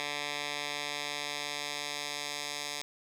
10% pulse tone with band-pass filter sweep, 145.7 Hz, D3, 13 cents flat, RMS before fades -37 dBFS, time 0-2.82 s, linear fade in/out 0 ms, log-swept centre 3200 to 5100 Hz, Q 0.98, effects none

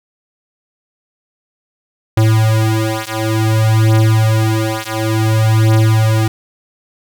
square beating tone pair, 110 / 110.56 Hz, A2 / A2, 0 / +9 cents, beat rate 0.56 Hz, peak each -14 dBFS, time 2.17-6.28 s, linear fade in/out 5 ms, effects none

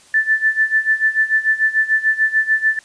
sine tone with tremolo, 1760 Hz, A6, in tune, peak -10 dBFS, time 0.14-2.79 s, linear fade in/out 2 ms, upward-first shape sine, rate 6.8 Hz, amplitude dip 85%, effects white hiss -48 dBFS RMS until 2.84 s + resampled to 22050 Hz

